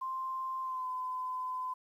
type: tone with pitch glide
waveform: sine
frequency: 1047 to 1017.8 Hz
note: C6 to C6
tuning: +1 to -48 cents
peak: -34 dBFS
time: 0.01-1.74 s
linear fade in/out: 10 ms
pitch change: -49 cents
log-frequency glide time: 0.62-0.87 s
effects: 11-bit